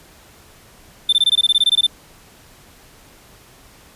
triangle tone bursts, 3557 Hz, A7, 18 cents sharp, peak -9 dBFS, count 14, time 1.09-1.867 s, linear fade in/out 5 ms, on 36 ms, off 21 ms, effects pink hiss -47 dBFS RMS until 3.95 s + resampled to 32000 Hz

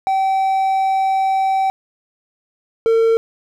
triangle tone pair in turn, 770 / 453.5 Hz, G5 / A#4, -31 / -48 cents, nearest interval major sixth, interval 917 cents, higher first, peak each -12 / -9 dBFS, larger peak second, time 0.07-1.7 / 2.86-3.17 s, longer first, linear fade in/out 0 ms, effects none

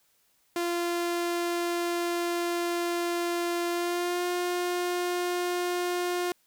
sawtooth tone with pitch glide, 345.7 to 355 Hz, F4 to F4, -18 to +28 cents, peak -23 dBFS, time 0.56-6.32 s, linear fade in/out 2 ms, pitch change +46 cents, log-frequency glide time 3.7-4.25 s, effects white hiss -68 dBFS RMS until 6.46 s

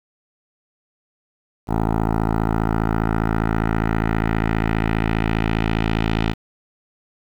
10% pulse tone with low-pass filter sweep, 54.9 Hz, A1, 3 cents flat, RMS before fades -20 dBFS, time 1.67-6.35 s, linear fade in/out 50 ms, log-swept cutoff 960 to 3200 Hz, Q 1.7, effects 7-bit

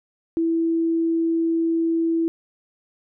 sine tone, 329.9 Hz, E4, 1 cent sharp, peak -18 dBFS, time 0.37-2.28 s, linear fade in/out 0 ms, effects none

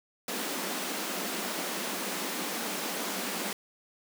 pink high-pass noise, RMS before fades -34 dBFS, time 0.28-3.53 s, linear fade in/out 2 ms, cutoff 180 Hz, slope 96 dB/octave, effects none

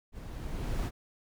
brown noise with level ramp, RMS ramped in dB -44 to -29 dBFS, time 0.12-0.91 s, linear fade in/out 50 ms, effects none

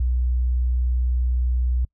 sine tone, 61.74 Hz, B1, in tune, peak -18 dBFS, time 0-1.85 s, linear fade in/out 5 ms, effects noise-tail reverb RT60 0.1 s tail -26 dB re dry

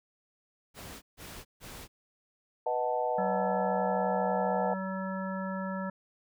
pink noise bursts, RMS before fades -45 dBFS, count 3, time 0.74-1.88 s, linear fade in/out 50 ms, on 280 ms, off 150 ms
sine chord, B dominant seventh, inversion none, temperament equal, 493.9 / 622.3 / 740 / 880 Hz, B4 / D#5 / F#5 / A5, 0 / 0 / 0 / 0 cents, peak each -33 dBFS, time 2.66-4.74 s, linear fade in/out 5 ms
harmonic tone, 190 Hz, F#3, 46 cents sharp, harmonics 1 / 3 / 5 / 7 / 9, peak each -34 / -39 / -41 / -42 / -44 dBFS, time 3.18-5.9 s, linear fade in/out 5 ms
effects none

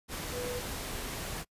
sine tone in noise, 491.7 Hz, B4, 8 cents flat, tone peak -35 dBFS, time 0.32-0.62 s, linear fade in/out 50 ms, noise pink, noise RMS -38 dBFS, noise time 0.08-1.45 s, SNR 0 dB, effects noise-tail reverb RT60 0.1 s tail -26 dB re dry + resampled to 32000 Hz

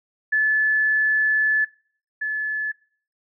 sine tone pair in turn, 1731 / 1724.6 Hz, A6 / A6, -29 / -35 cents, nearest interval unison, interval 6 cents, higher first, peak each -16 / -22 dBFS, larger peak first, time 0.32-1.65 / 2.21-2.72 s, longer first, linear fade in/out 10 ms, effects noise-tail reverb RT60 0.5 s tail -21 dB re dry

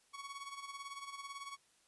sawtooth tone with tremolo, 1116 Hz, C#6, 11 cents sharp, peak -39 dBFS, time 0.13-1.57 s, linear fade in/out 20 ms, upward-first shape sine, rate 18 Hz, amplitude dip 65%, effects white hiss -71 dBFS RMS until 1.87 s + resampled to 24000 Hz

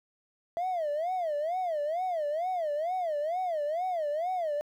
triangle tone with vibrato, 659.3 Hz, E5, in tune, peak -25 dBFS, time 0.57-4.61 s, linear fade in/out 0 ms, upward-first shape sine, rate 2.2 Hz, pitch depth 220 cents each way, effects tanh soft clip ceiling -24 dBFS + 11-bit

